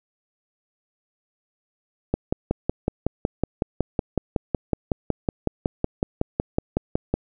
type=click train; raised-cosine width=2 ms; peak=-7 dBFS; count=28; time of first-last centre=2.14-7.14 s; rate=5.4 Hz; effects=none